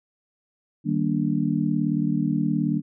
sine chord, Eb major seventh, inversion none, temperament just, 155.56 / 194.45 / 233.3 / 291.7 Hz, Eb3 / G3 / Bb3 / D4, 0 / -14 / +2 / -12 cents, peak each -26 dBFS, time 0.84-2.82 s, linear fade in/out 50 ms, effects none

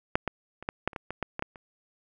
clicks, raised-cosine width 0.5 ms, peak -7 / -13 / -26 / -14 / -10 / -30 / -19 / -19 / -14 / -17 / -14 / -30 dBFS, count 12, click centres 0.155 / 0.277 / 0.626 / 0.689 / 0.876 / 0.932 / 0.962 / 1.106 / 1.227 / 1.394 / 1.424 / 1.558 s, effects none

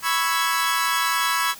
sawtooth chord, C# minor seventh, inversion third, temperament equal, 987.8 / 1108.7 / 1318.5 / 1661.2 Hz, B5 / C#6 / E6 / G#6, 0 / 0 / 0 / 0 cents, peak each -22 dBFS, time 0.02-1.55 s, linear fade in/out 50 ms, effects white hiss -42 dBFS RMS until 1.59 s

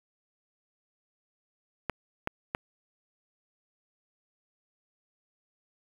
clicks, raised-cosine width 0.5 ms, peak -14 dBFS, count 3, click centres 1.897 / 2.274 / 2.549 s, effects 7-bit

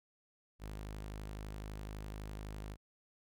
sawtooth tone, 51.91 Hz, G#1, in tune, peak -39 dBFS, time 0.59-2.77 s, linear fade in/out 50 ms, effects none

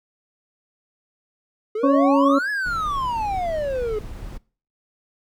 triangle exponential two-way sweep, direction up then down, 415.3 to 1720 to 415.3 Hz, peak -20 dBFS, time 1.75-3.99 s, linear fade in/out 5 ms, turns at 2.5 s
harmonic tone, 277.8 Hz, C#4, 4 cents sharp, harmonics 1 / 2 / 4, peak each -16 / -19 / -22 dBFS, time 1.83-2.39 s, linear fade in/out 10 ms
brown noise, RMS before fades -34 dBFS, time 2.65-4.38 s, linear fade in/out 10 ms
effects noise-tail reverb RT60 0.4 s tail -23 dB re dry

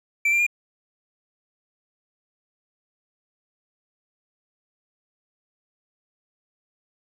triangle tone with pitch steps, 2334 / 2375 / 2416 Hz, D7 / D7 / D7, -11 / +19 / +48 cents, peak -16 dBFS, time 0.25-0.466 s, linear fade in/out 5 ms, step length 72 ms, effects none

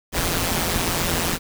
pink noise with amplitude modulation, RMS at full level -19 dBFS, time 0.12-1.39 s, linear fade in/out 50 ms, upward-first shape sine, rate 172 Hz, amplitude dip 80%, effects none

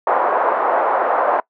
pink band-pass noise, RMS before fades -17 dBFS, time 0.07-1.4 s, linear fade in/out 2 ms, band 530 to 1200 Hz, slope 24 dB/octave, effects noise-tail reverb RT60 0.1 s tail -22 dB re dry

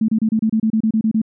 sine tone bursts, 220 Hz, A3, in tune, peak -13 dBFS, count 12, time 0.01-1.217 s, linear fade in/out 5 ms, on 74 ms, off 29 ms, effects none

